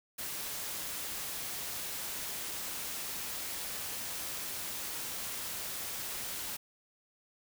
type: noise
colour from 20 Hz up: white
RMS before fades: -39 dBFS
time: 0.18-6.57 s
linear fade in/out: 10 ms
effects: none